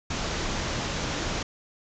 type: low-pass noise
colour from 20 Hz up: pink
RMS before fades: -30 dBFS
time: 0.1-1.43 s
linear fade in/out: 5 ms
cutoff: 7200 Hz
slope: 96 dB/octave
effects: none